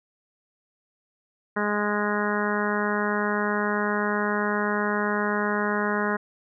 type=harmonic tone; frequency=207.7 Hz; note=G#3; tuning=in tune; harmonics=1 / 2 / 3 / 4 / 5 / 6 / 7 / 8 / 9; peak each=-28 / -29 / -33 / -34 / -31 / -34 / -31 / -33 / -34 dBFS; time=1.56-6.17 s; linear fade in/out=10 ms; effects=none